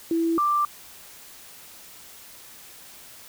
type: tone pair in turn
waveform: sine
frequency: 331.1 / 1179.9 Hz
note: E4 / D6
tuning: +8 / +8 cents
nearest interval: octave + minor seventh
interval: 2200 cents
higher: second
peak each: -20 / -19 dBFS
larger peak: second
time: 0.11-0.38 / 0.38-0.65 s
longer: neither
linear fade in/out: 2 ms
effects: white hiss -46 dBFS RMS until 3.28 s